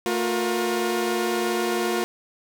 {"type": "tone cluster", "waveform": "sawtooth", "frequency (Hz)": [225.7, 357.9, 474.5], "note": ["A3", "F4", "A#4"], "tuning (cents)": [44, 42, 31], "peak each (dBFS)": [-25, -20, -26], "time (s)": [0.06, 2.04], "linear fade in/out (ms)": 0, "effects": ["9-bit"]}